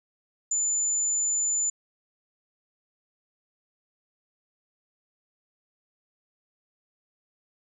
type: tone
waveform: sine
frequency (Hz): 7040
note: A8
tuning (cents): 0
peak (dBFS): -23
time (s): 0.51-1.7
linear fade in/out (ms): 5
effects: none